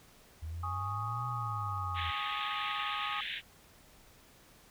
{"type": "exponential two-way sweep", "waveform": "sine", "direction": "up then down", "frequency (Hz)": [77.78, 123.47, 81.8], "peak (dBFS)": -37, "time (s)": [0.42, 2.11], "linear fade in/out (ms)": 10, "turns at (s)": 1.27}
{"type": "chord", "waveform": "sine", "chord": "Ab suspended fourth", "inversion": "none", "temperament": "just", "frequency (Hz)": [830.6, 1107.5, 1245.9], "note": ["Ab5", "Db6", "Eb6"], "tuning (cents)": [0, -2, 2], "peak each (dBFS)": [-42, -42, -37], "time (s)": [0.63, 3.21], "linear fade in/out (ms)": 5}
{"type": "band-pass noise", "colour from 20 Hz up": "white", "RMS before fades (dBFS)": -39, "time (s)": [1.94, 3.42], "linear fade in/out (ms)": 50, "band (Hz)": [1600, 3700], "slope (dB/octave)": 96}
{"effects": ["pink hiss -60 dBFS RMS until 4.7 s"]}